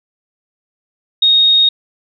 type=tone; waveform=sine; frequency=3729 Hz; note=A#7; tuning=in tune; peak=-7 dBFS; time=1.22-1.69 s; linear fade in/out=5 ms; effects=none